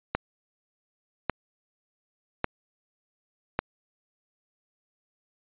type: click train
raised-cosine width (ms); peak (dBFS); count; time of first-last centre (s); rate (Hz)
0.5; -9; 4; 0.15-3.59; 0.872
effects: resampled to 8000 Hz